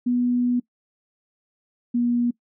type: tone pair in turn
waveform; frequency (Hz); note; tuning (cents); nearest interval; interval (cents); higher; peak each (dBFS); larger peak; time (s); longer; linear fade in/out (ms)
sine; 245.1 / 240.3; B3 / B3; -13 / -47; unison; 34; first; -18; neither; 0.06-0.6 / 1.94-2.31; first; 10
effects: noise-tail reverb RT60 0.1 s tail -21 dB re dry